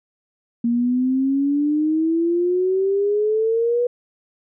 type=exponential sweep; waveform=sine; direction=up; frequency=233.1 to 489.9 Hz; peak=-16 dBFS; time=0.64-3.87 s; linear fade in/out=5 ms; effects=none